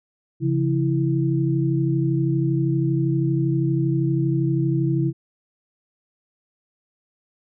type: tone cluster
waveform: sine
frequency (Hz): 137.1 / 169.7 / 329.8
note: C#3 / F3 / E4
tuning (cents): -19 / -49 / +1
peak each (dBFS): -20 / -26 / -23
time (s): 0.4-5.13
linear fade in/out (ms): 50
effects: none